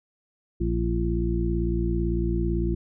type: harmonic tone with a mistuned harmonic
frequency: 57.9 Hz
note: A#1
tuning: 11 cents flat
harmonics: 1 / 2 / 3 / 4 / 6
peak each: -25 / -31 / -30 / -34 / -28 dBFS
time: 0.6-2.75 s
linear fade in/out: 10 ms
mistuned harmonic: 6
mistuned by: -30 cents
effects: none

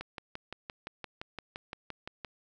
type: click train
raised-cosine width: 0.3 ms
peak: -23 dBFS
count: 14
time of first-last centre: 0.01-2.248 s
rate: 5.81 Hz
effects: none

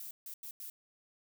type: noise bursts at uneven times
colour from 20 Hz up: violet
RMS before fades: -45 dBFS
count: 4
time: 0-0.11 / 0.26-0.34 / 0.43-0.51 / 0.6-0.7 s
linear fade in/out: 2 ms
effects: none

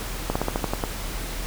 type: slowing click train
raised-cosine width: 1 ms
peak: -9 dBFS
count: 8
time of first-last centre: 0.3-0.838 s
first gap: 55 ms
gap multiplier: 1.11
effects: added 40 Hz sine -31 dBFS peak until 1.46 s + pink hiss -34 dBFS RMS until 1.46 s

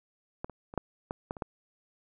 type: clicks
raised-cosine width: 1 ms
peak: -20 / -30 / -29 / -14 / -19 / -19 / -29 / -18 dBFS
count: 8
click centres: 0.445 / 0.497 / 0.739 / 0.777 / 1.109 / 1.309 / 1.368 / 1.422 s
effects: none

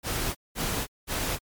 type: noise bursts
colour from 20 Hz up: pink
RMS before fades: -29 dBFS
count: 3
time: 0.03-1.39 s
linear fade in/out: 50 ms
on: 320 ms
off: 200 ms
effects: MP3 96 kbps

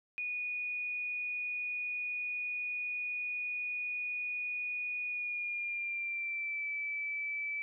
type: tone with pitch glide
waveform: sine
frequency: 2463 to 2311 Hz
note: D#7 to D7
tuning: -18 to -28 cents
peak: -34 dBFS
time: 0.18-7.62 s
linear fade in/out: 0 ms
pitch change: -110 cents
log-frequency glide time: 5.08-6.68 s
effects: none

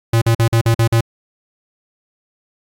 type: tone bursts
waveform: square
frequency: 114.8 Hz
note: A#2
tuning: 26 cents flat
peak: -11 dBFS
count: 7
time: 0.13-1.008 s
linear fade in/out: 5 ms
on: 86 ms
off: 46 ms
effects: AAC 64 kbps

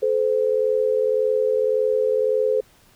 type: tone pair together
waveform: sine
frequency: 432.2 / 514 Hz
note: A4 / C5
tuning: -31 / -31 cents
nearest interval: minor third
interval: 300 cents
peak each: -20 dBFS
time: 0.02-2.61 s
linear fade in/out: 10 ms
effects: pink hiss -55 dBFS RMS until 2.95 s

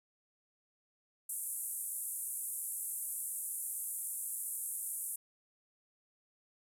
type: band-pass noise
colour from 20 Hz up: pink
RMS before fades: -40 dBFS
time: 1.29-5.16 s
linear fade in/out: 5 ms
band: 8500 to 13000 Hz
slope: 48 dB/octave
effects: none

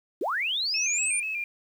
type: linear sweep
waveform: sine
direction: up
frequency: 278.5 to 9350 Hz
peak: -25 dBFS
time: 0.21-1.2 s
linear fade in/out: 5 ms
type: tone with vibrato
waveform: sine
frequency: 2489 Hz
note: D#7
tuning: in tune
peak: -28 dBFS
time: 0.74-1.44 s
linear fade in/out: 2 ms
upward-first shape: square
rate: 4.1 Hz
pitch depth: 66 cents each way
effects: 9-bit

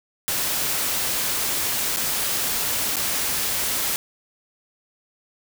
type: noise with dropouts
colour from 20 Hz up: white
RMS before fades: -24 dBFS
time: 0.28-3.96 s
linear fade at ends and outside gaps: 0 ms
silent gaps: 1.962-1.97 / 2.958-2.967 s
effects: none

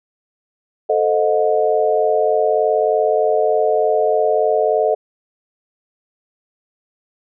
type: chord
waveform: sine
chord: A diminished seventh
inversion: none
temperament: equal with one note detuned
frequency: 440 / 523.3 / 622.3 / 721.8 Hz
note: A4 / C5 / Eb5 / Gb5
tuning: 0 / 0 / 0 / -43 cents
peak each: -17 / -23 / -17 / -20 dBFS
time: 0.89-4.95 s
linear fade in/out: 10 ms
effects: none

